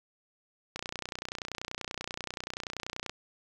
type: click train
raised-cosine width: 0.2 ms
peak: -18 dBFS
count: 72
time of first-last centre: 0.76-3.096 s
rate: 30.4 Hz
effects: 10-bit